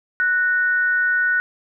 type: tone pair together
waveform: sine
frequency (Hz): 1480 / 1841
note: F#6 / A#6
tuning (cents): 0 / -22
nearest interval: major third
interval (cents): 378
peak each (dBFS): -16 / -26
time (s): 0.2-1.4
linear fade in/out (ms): 0
effects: none